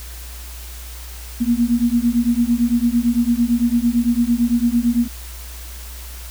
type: beating tone pair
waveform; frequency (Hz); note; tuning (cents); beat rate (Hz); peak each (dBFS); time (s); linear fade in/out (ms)
sine; 233.1 / 242; A#3 / B3; 0 / -35; 8.9; -17; 1.4-5.08; 20
effects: added 60 Hz sine -32 dBFS peak until 6.3 s + white hiss -38 dBFS RMS until 6.3 s